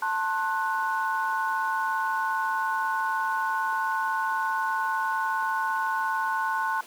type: chord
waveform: sine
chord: F# diminished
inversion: first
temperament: just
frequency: 888 / 1065.6 / 1480 Hz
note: A5 / C6 / F#6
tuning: +16 / +31 / 0 cents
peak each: -28 / -29 / -29 dBFS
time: 0.02-6.81 s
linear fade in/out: 5 ms
effects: pink hiss -47 dBFS RMS until 6.86 s + high-pass 400 Hz 12 dB/octave